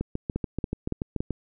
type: two click trains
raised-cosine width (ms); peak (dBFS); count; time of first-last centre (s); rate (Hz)
3; -15 / -14; 10 / 4; 0.01-1.307 / 0.36-1.205; 6.94 / 3.55
effects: none